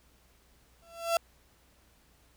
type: tone with exponential growth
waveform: 35% pulse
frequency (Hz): 673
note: E5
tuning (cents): +36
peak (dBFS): -20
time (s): 0.82-1.17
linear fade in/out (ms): 2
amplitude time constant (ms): 75
effects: added 60 Hz sine -65 dBFS peak until 2.36 s + pink hiss -65 dBFS RMS until 2.36 s